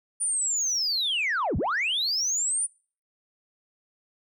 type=linear two-way sweep; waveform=sine; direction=down then up; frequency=9490 to 46.25 to 9490 Hz; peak=-22 dBFS; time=0.2-2.67 s; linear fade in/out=20 ms; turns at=1.57 s; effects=noise-tail reverb RT60 0.4 s tail -25 dB re dry + tanh soft clip ceiling -21 dBFS